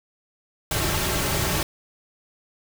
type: noise with comb filter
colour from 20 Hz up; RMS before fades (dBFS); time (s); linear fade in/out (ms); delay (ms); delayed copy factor
pink; -24; 0.71-1.63; 2; 4.1; -0.55
effects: none